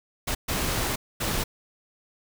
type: noise bursts at uneven times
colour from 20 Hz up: pink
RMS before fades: -27 dBFS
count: 3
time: 0.27-0.35 / 0.48-0.96 / 1.2-1.44 s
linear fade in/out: 10 ms
effects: none